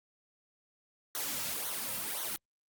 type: noise with flanger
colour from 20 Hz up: white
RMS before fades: -36 dBFS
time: 1.15-2.36 s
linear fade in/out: 0 ms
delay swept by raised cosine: 0.39 to 2.79 ms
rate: 1.9 Hz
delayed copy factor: -0.75
effects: Opus 48 kbps